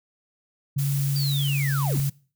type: tone with pitch glide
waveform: sine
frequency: 140 to 139.11 Hz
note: C#3 to C#3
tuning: +18 to +6 cents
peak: -21 dBFS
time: 0.76-2.1 s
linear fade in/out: 10 ms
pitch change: -12 cents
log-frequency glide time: 1.61-1.75 s
type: noise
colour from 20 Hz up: blue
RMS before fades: -34 dBFS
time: 0.78-2.1 s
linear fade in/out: 10 ms
type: linear sweep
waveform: triangle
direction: down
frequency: 4760 to 49 Hz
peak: -28 dBFS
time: 1.16-2 s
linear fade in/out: 0 ms
effects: noise-tail reverb RT60 0.4 s tail -22 dB re dry